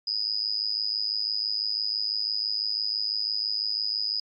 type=tone with amplitude modulation; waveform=sine; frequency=4978 Hz; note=D#8; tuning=in tune; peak=-21 dBFS; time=0.07-4.2 s; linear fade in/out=5 ms; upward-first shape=sine; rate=106 Hz; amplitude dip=95%; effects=MP3 32 kbps